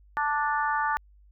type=harmonic tone; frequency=293.7 Hz; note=D4; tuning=in tune; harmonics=3 / 4 / 5 / 6; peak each=-27 / -29 / -31 / -33 dBFS; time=0.17-0.97 s; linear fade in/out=0 ms; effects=added 50 Hz sine -53 dBFS peak until 1.31 s